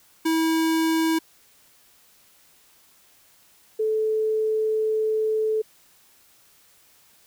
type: tone pair in turn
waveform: square / sine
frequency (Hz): 323.4 / 435.7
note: E4 / A4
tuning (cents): -33 / -17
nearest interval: perfect fourth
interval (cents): 516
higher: second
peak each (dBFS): -20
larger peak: neither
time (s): 0.25-1.19 / 3.79-5.62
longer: second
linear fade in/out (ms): 10
effects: white hiss -57 dBFS RMS until 7.26 s